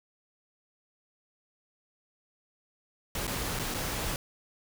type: noise with dropouts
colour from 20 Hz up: pink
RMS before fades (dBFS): -33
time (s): 3.15-4.16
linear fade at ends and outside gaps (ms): 1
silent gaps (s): 3.269-3.277 / 3.59-3.595 / 3.741-3.745
effects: none